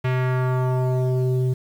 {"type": "tone with low-pass filter sweep", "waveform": "square", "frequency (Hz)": 127.9, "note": "C3", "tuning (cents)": -39, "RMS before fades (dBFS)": -21, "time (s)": [0.04, 1.54], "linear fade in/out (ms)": 10, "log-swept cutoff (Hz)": [2500, 290], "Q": 1.6, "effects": ["8-bit"]}